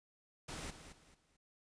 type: noise with echo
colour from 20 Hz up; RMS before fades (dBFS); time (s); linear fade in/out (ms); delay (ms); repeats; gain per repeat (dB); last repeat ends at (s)
pink; -45; 0.48-0.71; 10; 220; 3; -10; 1.37
effects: resampled to 22050 Hz